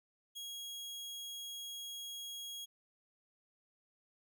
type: tone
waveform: sawtooth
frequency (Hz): 3300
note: G#7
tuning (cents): -12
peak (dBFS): -40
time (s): 0.35-2.66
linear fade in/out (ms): 20
effects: none